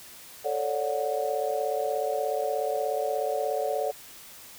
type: chord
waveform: sine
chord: D major seventh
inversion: second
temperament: just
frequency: 440.5 / 550.6 / 587.3 / 734.2 Hz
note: A4 / C#5 / D5 / F#5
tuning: +2 / -12 / 0 / -14 cents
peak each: -31 dBFS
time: 0.44-3.92 s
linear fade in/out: 20 ms
effects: white hiss -47 dBFS RMS until 4.58 s